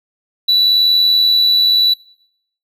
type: tone with amplitude modulation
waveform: triangle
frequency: 3951 Hz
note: B7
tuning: in tune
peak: -5 dBFS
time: 0.48-1.94 s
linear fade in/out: 10 ms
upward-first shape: sine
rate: 80.7 Hz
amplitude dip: 35%
effects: noise-tail reverb RT60 0.7 s tail -24 dB re dry + tanh soft clip ceiling -3 dBFS